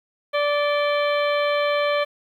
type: harmonic tone with a mistuned harmonic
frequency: 583 Hz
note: D5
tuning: 13 cents flat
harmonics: 1 / 2 / 3 / 4 / 5 / 6 / 7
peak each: -20 / -26 / -30 / -29 / -34 / -37 / -38 dBFS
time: 0.33-2.05 s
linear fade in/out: 20 ms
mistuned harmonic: 5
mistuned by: +110 cents
effects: 9-bit